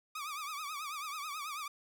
sawtooth tone with vibrato, 1198 Hz, D6, 34 cents sharp, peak -35 dBFS, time 0.15-1.68 s, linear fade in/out 5 ms, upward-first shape triangle, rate 9.2 Hz, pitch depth 140 cents each way, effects none

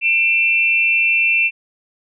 sine tone pair together, 2382 / 2676 Hz, D7 / E7, +24 / +25 cents, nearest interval major second, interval 201 cents, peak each -17 / -14 dBFS, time 0.01-1.51 s, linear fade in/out 50 ms, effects none

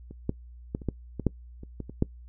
clicks, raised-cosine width 3 ms, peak -29 / -13 / -16 / -29 / -14 / -19 / -9 / -29 / -22 / -26 / -9 dBFS, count 11, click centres 0.11 / 0.294 / 0.749 / 0.818 / 0.887 / 1.197 / 1.267 / 1.634 / 1.803 / 1.896 / 2.024 s, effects noise-tail reverb RT60 0.1 s tail -22 dB re dry + added 60 Hz sine -44 dBFS peak until 2.28 s

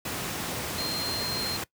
sine tone in noise, 4186 Hz, C8, in tune, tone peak -30 dBFS, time 0.78-1.57 s, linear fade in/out 5 ms, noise pink, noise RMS -32 dBFS, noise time 0.05-1.64 s, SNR -1 dB, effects noise-tail reverb RT60 0.1 s tail -20 dB re dry + high-pass 100 Hz 12 dB/octave

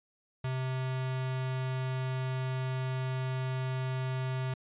square tone with notch filter, 130 Hz, C3, 11 cents flat, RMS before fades -33 dBFS, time 0.44-4.54 s, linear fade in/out 5 ms, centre 290 Hz, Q 1.1, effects resampled to 8000 Hz

